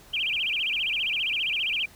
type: tone with vibrato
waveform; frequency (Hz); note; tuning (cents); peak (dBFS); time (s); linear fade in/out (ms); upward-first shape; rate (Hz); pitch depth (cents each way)
sine; 2752; F7; -26; -24; 0.13-1.86; 10; sine; 15; 280
effects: pink hiss -52 dBFS RMS until 1.95 s